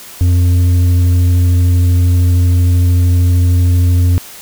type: tone with tanh clipping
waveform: sine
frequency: 88.7 Hz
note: F2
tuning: 27 cents sharp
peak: -8 dBFS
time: 0.21-4.18 s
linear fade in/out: 0 ms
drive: 6 dB
effects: white hiss -33 dBFS RMS until 4.41 s